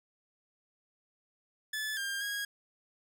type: tone with pitch steps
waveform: sawtooth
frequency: 1732 / 1600 / 1642 Hz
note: A6 / G6 / G#6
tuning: -28 / +35 / -20 cents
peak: -30 dBFS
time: 1.73-2.45 s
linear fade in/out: 5 ms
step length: 240 ms
effects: none